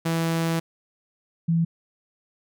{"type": "tone pair in turn", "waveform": ["sawtooth", "sine"], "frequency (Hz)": [164.81, 166.15], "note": ["E3", "E3"], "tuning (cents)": [0, 14], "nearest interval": "unison", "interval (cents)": 14, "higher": "second", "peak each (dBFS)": -18, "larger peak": "neither", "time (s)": [[0.05, 0.6], [1.48, 1.65]], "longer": "first", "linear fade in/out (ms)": 10, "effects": []}